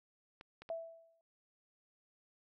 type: clicks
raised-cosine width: 0.3 ms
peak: -35 dBFS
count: 3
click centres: 0.411 / 0.62 / 0.691 s
type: tone with exponential decay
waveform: sine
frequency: 660 Hz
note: E5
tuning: 2 cents sharp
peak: -35 dBFS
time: 0.7-1.21 s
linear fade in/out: 1 ms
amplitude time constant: 110 ms
effects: none